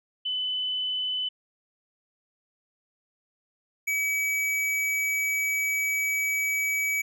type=tone pair in turn; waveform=sine / square; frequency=3011 / 2280 Hz; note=F#7 / C#7; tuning=+30 / +48 cents; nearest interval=perfect fourth; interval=482 cents; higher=first; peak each=-26 / -25 dBFS; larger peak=second; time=0.25-1.29 / 3.87-7.02 s; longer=second; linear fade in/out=10 ms; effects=none